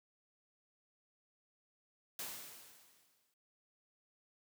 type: noise with exponential decay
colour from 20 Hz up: white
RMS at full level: -42 dBFS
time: 2.19-3.34 s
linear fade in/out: 2 ms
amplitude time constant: 250 ms
effects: high-pass 100 Hz 12 dB/octave